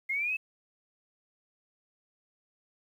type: linear sweep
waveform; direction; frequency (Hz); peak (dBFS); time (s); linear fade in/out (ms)
sine; up; 2099 to 2637; -28; 0.09-0.37; 10
effects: 10-bit